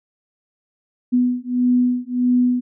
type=beating tone pair; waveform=sine; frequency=246.9 / 248.5 Hz; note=B3 / B3; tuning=0 / +11 cents; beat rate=1.6 Hz; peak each=-18 dBFS; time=1.12-2.61 s; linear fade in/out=20 ms; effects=none